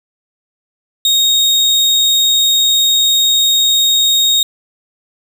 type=tone; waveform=35% pulse; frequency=3729 Hz; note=A#7; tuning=in tune; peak=-7 dBFS; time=1.05-4.43 s; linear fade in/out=2 ms; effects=none